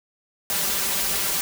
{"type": "noise with comb filter", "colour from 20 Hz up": "white", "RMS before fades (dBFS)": -24, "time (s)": [0.5, 1.41], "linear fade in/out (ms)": 0, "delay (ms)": 5.1, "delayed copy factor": 0.65, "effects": []}